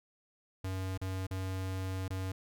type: tone with dropouts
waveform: square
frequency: 94.3 Hz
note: F#2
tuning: 33 cents sharp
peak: -35 dBFS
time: 0.64-2.32 s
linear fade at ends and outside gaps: 5 ms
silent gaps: 0.976-1.014 / 1.268-1.309 / 2.081-2.104 s
effects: none